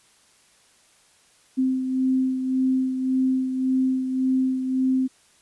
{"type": "beating tone pair", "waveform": "sine", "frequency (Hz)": [260, 261.8], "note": ["C4", "C4"], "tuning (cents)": [-11, 1], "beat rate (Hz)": 1.8, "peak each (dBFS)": [-20, -29], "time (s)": [1.57, 5.08], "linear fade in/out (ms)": 20, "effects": ["white hiss -58 dBFS RMS until 5.41 s", "resampled to 24000 Hz"]}